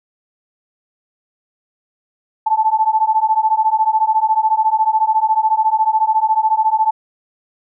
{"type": "beating tone pair", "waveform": "sine", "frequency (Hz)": [868, 882], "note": ["A5", "A5"], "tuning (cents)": [-24, 4], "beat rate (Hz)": 14, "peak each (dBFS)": -15, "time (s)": [2.46, 6.91], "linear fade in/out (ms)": 10, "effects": []}